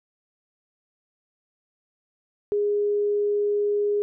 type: tone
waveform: sine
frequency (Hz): 412.2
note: G#4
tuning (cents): -13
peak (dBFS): -20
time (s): 2.52-4.02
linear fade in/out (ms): 0
effects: none